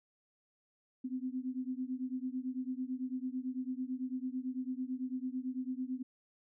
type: beating tone pair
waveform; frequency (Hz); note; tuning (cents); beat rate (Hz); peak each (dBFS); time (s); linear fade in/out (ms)
sine; 252.6 / 261.6; B3 / C4; +39 / 0; 9; -38 / -39; 1.04-6.03; 10
effects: none